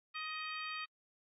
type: harmonic tone with a mistuned harmonic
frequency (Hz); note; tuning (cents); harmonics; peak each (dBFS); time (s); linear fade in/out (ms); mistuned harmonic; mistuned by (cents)
626; D#5; +10; 2 / 3 / 4 / 5 / 6 / 7; -44 / -47 / -44 / -50 / -51 / -52; 0.14-0.86; 20; 7; +33
effects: AAC 32 kbps